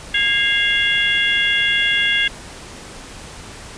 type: tone cluster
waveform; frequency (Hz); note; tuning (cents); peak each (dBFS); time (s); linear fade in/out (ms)
sine; 1632 / 2104 / 2787 / 3362; G#6 / C7 / F7 / G#7; -31 / +9 / -4 / +20; -20; 0.14-2.28; 5
effects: pink hiss -36 dBFS RMS until 3.77 s + resampled to 22050 Hz